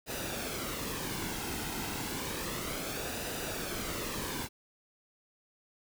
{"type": "noise with flanger", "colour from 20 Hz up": "pink", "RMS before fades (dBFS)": -37, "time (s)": [0.06, 4.49], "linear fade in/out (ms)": 50, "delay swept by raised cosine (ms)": [0.91, 1.75], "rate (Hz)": 0.31, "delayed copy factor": -0.5, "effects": []}